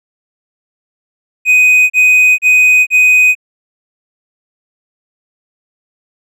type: tone bursts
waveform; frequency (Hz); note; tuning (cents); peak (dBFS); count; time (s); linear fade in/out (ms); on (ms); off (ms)
triangle; 2500; D#7; +8; -3; 4; 1.45-3.352; 50; 450; 34
effects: none